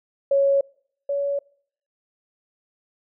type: tone pair in turn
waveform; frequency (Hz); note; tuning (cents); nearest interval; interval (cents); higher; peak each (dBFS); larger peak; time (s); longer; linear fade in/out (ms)
sine; 554.4 / 564.1; C#5 / C#5; 0 / +30; unison; 30; second; -15 / -21; first; 0.31-0.61 / 1.09-1.39; neither; 5
effects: noise-tail reverb RT60 0.6 s tail -25 dB re dry